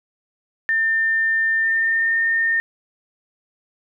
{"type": "tone with pitch glide", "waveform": "sine", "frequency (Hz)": [1800, 1822], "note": ["A6", "A#6"], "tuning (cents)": [39, -40], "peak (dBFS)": -16, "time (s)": [0.69, 2.6], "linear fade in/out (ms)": 0, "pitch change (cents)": 21, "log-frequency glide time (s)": [1.57, 2.18], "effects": []}